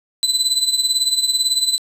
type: tone with tremolo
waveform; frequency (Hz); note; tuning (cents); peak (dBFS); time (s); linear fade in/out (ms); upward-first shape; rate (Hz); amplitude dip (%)
30% pulse; 4016; B7; +28; -9; 0.23-1.78; 0; triangle; 18; 80
effects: resampled to 32000 Hz + 8-bit